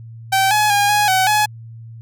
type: tone with pitch steps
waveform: sawtooth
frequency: 773 / 845 / 814 / 832 / 755 / 845 Hz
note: G5 / G#5 / G#5 / G#5 / F#5 / G#5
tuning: -24 / +30 / -35 / +3 / +35 / +30 cents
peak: -9 dBFS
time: 0.32-1.46 s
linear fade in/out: 10 ms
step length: 190 ms
effects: added 114 Hz sine -33 dBFS peak until 2.01 s